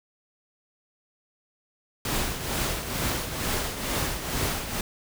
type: noise with tremolo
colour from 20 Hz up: pink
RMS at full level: -26 dBFS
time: 2.05-4.81 s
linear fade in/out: 2 ms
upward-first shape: triangle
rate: 2.2 Hz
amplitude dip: 65%
effects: none